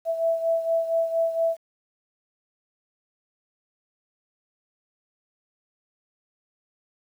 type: beating tone pair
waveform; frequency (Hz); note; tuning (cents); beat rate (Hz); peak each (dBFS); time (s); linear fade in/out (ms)
sine; 659.3 / 663.6; E5 / E5; 0 / +11; 4.3; -22 / -28; 0.05-1.57; 50
effects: 9-bit